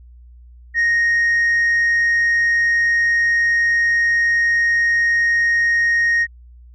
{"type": "tone", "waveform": "sine", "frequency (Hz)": 1864.7, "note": "A#6", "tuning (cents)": 0, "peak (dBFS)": -11, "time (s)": [0.74, 6.27], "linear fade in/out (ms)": 50, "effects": ["tanh soft clip ceiling -12 dBFS", "added 60 Hz sine -40 dBFS peak until 6.74 s"]}